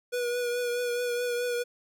square tone with vibrato, 485.5 Hz, B4, 30 cents flat, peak -28 dBFS, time 0.12-1.64 s, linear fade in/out 20 ms, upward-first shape triangle, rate 4.7 Hz, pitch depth 29 cents each way, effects none

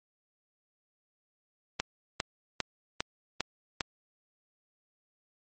click train, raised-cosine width 0.2 ms, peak -11 dBFS, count 6, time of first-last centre 1.8-3.808 s, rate 2.49 Hz, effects MP3 32 kbps

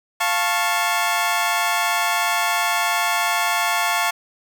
20% pulse chord, F augmented, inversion none, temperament equal with one note detuned, 698.5 / 880 / 1099.2 Hz, F5 / A5 / C#6, 0 / 0 / -15 cents, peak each -18 dBFS, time 0.2-4.11 s, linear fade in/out 10 ms, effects none

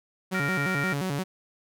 sawtooth tone with vibrato, 162.9 Hz, E3, 20 cents flat, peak -23 dBFS, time 0.31-1.24 s, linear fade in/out 20 ms, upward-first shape square, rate 5.7 Hz, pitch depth 240 cents each way
harmonic tone, 466.2 Hz, A#4, in tune, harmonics 3 / 4 / 5, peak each -30 / -32 / -34 dBFS, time 0.34-0.94 s, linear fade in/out 10 ms
effects none

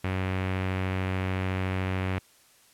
sawtooth tone with low-pass filter, 93.7 Hz, F#2, 22 cents sharp, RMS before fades -29 dBFS, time 0.04-2.19 s, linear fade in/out 5 ms, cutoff 2400 Hz, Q 2.2, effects white hiss -59 dBFS RMS until 2.73 s + low-pass 12000 Hz 12 dB/octave

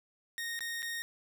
sawtooth tone with dropouts, 1857 Hz, A#6, 7 cents flat, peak -32 dBFS, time 0.38-1.02 s, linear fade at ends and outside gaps 0 ms, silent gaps 0.591-0.607 / 0.822-0.828 s, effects none

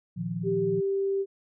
sine chord, Bb suspended fourth, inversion none, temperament equal, 116.54 / 155.56 / 174.61 Hz, Bb2 / Eb3 / F3, 0 / 0 / 0 cents, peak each -36 / -35 / -31 dBFS, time 0.16-0.81 s, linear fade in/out 20 ms
sine tone, 392 Hz, G4, in tune, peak -24 dBFS, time 0.43-1.26 s, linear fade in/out 50 ms
effects none

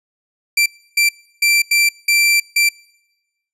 sawtooth tone bursts at uneven times, 2349 Hz, D7, in tune, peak -8 dBFS, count 6, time 0.57-0.66 / 0.97-1.09 / 1.42-1.62 / 1.71-1.89 / 2.08-2.4 / 2.56-2.69 s, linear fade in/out 5 ms, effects noise-tail reverb RT60 1.0 s tail -25 dB re dry + resampled to 32000 Hz

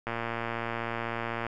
click train, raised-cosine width 0.5 ms, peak -17 dBFS, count 163, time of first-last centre 0.07-1.467 s, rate 116 Hz, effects none

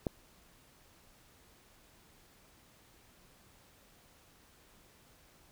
click, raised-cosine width 2 ms, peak -18 dBFS, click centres 0.068 s, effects pink hiss -63 dBFS RMS until 5.51 s

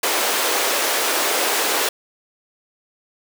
pink high-pass noise, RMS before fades -20 dBFS, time 0.03-1.89 s, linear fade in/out 5 ms, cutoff 380 Hz, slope 24 dB/octave, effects none

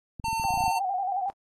clicks, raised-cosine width 5 ms, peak -26 dBFS, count 12, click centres 0.198 / 0.242 / 0.283 / 0.33 / 0.398 / 0.451 / 0.506 / 0.54 / 0.575 / 0.606 / 0.64 / 0.68 s
square tone, 901 Hz, A5, 41 cents sharp, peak -27 dBFS, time 0.24-0.79 s, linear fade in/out 10 ms
sine tone with vibrato, 763 Hz, G5, 47 cents flat, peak -26 dBFS, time 0.44-1.3 s, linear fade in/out 0 ms, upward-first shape square, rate 11 Hz, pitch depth 68 cents each way
effects AAC 32 kbps

